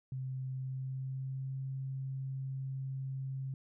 sine tone with pitch glide, 130.81 to 133.64 Hz, C3 to C3, 0 to +37 cents, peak -36 dBFS, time 0.12-3.54 s, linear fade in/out 2 ms, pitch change +37 cents, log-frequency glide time 0.52-1.58 s, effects none

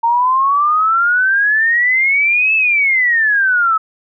sine exponential two-way sweep, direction up then down, 916 to 2637 to 1283 Hz, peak -10 dBFS, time 0.03-3.78 s, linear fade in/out 10 ms, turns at 2.55 s, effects none

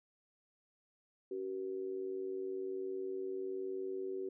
sine tone with amplitude modulation, 380.4 Hz, F#4, 48 cents sharp, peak -34 dBFS, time 1.31-4.29 s, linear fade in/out 5 ms, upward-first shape sine, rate 99.9 Hz, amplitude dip 70%, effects none

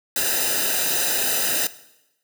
white noise with comb filter, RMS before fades -22 dBFS, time 0.16-1.67 s, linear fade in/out 2 ms, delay 0.9 ms, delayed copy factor -0.9, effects noise-tail reverb RT60 0.9 s tail -17 dB re dry

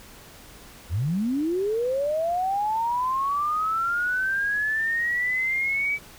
sine linear sweep, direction up, 71 to 2300 Hz, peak -22 dBFS, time 0.89-5.99 s, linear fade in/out 50 ms, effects pink hiss -47 dBFS RMS until 6.18 s

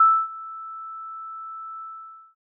sine tone with ADSR envelope, 1318.5 Hz, E6, in tune, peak -10 dBFS, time 0-2.35 s, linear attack 5 ms, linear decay 270 ms, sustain -23 dB, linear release 540 ms, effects noise-tail reverb RT60 0.1 s tail -21 dB re dry

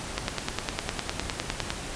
click train, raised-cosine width 0.2 ms, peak -9 dBFS, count 16, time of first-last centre 0.18-1.704 s, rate 9.84 Hz, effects pink hiss -36 dBFS RMS until 1.95 s + resampled to 22050 Hz

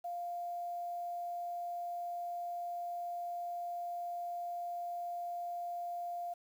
sine tone with quantisation, 698.5 Hz, F5, in tune, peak -37 dBFS, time 0.04-6.34 s, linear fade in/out 10 ms, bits 10, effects none

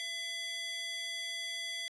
square tone with high-pass filter, 674 Hz, E5, 38 cents sharp, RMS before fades -39 dBFS, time 0-1.88 s, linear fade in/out 0 ms, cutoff 2700 Hz, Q 4.6, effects resampled to 24000 Hz

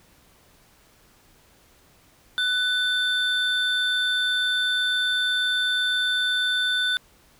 triangle tone pair together, 1493 / 3546 Hz, F#6 / A7, +15 / +13 cents, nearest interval octave + minor third, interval 1498 cents, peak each -22 dBFS, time 2.38-6.97 s, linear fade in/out 0 ms, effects pink hiss -57 dBFS RMS until 7.39 s

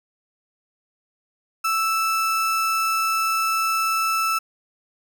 35% pulse tone, 1318.5 Hz, E6, in tune, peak -18 dBFS, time 1.64-4.39 s, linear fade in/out 10 ms, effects none

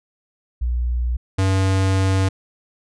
sine / square tone pair in turn, 60.4 / 95.57 Hz, B1 / G2, -38 / -43 cents, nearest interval minor sixth, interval 795 cents, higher second, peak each -18 / -16 dBFS, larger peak second, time 0.61-1.17 / 1.38-2.29 s, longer second, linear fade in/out 10 ms, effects resampled to 22050 Hz

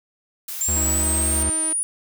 blue noise, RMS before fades -31 dBFS, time 0.48-1.43 s, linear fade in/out 5 ms
sine exponential sweep, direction up, 7310 to 9760 Hz, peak -20 dBFS, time 0.61-1.83 s, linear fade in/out 0 ms
square tone, 73 Hz, D2, 10 cents flat, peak -24 dBFS, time 0.68-1.5 s, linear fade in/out 5 ms
sawtooth tone with pitch glide, 313.8 to 317.6 Hz, D#4 to D#4, +15 to +36 cents, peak -26 dBFS, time 0.76-1.73 s, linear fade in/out 5 ms, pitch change +21 cents, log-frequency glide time 1.02-1.13 s
effects none

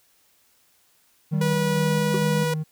triangle tone with tremolo, 155.56 Hz, D#3, in tune, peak -20 dBFS, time 1.31-2.64 s, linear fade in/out 20 ms, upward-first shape square, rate 2.2 Hz, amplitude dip 25%
triangle tone with pitch glide, 193.4 to 200.5 Hz, G3 to G3, -23 to +39 cents, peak -23 dBFS, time 1.33-2.44 s, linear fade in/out 5 ms, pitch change +62 cents, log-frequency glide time 1.84-1.92 s
sawtooth tone, 486.6 Hz, B4, 26 cents flat, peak -20 dBFS, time 1.41-2.54 s, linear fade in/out 5 ms
triangle tone with exponential decay, 380.5 Hz, F#4, 48 cents sharp, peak -17 dBFS, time 2.14-2.22 s, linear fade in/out 2 ms, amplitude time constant 17 ms
effects white hiss -62 dBFS RMS until 2.71 s

